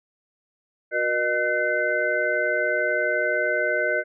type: tone cluster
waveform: sine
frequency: 366.1 / 478.5 / 610 / 1517 / 2074 Hz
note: F#4 / A#4 / D#5 / F#6 / C7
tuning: -18 / +45 / -34 / +43 / -16 cents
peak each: -31 / -29 / -25 / -24 / -30 dBFS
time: 0.91-4.04 s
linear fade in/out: 50 ms
effects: none